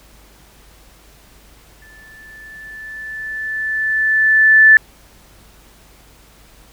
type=tone with exponential growth; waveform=sine; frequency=1753 Hz; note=A6; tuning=7 cents flat; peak=-3 dBFS; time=1.82-4.77 s; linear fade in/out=1 ms; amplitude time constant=640 ms; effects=added 50 Hz sine -48 dBFS peak until 6.72 s + pink hiss -48 dBFS RMS until 6.72 s